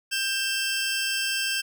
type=tone pair together; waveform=20% pulse; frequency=1581.1 / 2673 Hz; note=G6 / E7; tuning=+14 / +23 cents; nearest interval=major sixth; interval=909 cents; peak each=-23 dBFS; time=0.11-1.62 s; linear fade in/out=20 ms; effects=none